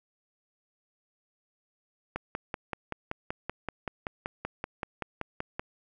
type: click train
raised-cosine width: 0.5 ms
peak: -17 dBFS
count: 19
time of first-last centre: 2.16-5.595 s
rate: 5.24 Hz
effects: none